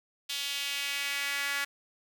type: tone with high-pass filter sweep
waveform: sawtooth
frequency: 282 Hz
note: C#4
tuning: 30 cents sharp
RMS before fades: -33 dBFS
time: 0.29-1.65 s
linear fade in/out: 10 ms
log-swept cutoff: 3300 to 1700 Hz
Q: 2.2
effects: none